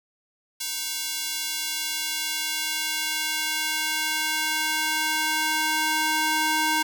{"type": "tone with high-pass filter sweep", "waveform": "square", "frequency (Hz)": 311.1, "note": "D#4", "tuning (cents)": 0, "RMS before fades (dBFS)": -26, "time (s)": [0.6, 6.83], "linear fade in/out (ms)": 10, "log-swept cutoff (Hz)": [4200, 840], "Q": 0.8, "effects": []}